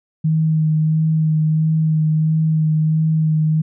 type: tone with vibrato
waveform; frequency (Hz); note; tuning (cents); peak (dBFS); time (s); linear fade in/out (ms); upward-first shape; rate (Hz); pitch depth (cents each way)
sine; 157.1; D#3; +17; -13; 0.24-3.62; 10; sine; 1.5; 17
effects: none